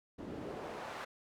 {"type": "noise with band-pass filter sweep", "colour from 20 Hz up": "pink", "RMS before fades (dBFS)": -44, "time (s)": [0.18, 1.05], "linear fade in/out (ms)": 10, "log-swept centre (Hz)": [220, 1200], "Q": 1, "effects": []}